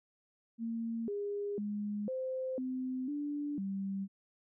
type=tone with pitch steps; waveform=sine; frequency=228.9 / 407.5 / 207.1 / 519 / 257.1 / 291.5 / 195.2 Hz; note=A#3 / G#4 / G#3 / C5 / C4 / D4 / G3; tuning=-31 / -33 / -5 / -14 / -30 / -13 / -7 cents; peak=-34 dBFS; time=0.58-4.08 s; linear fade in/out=50 ms; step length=500 ms; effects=none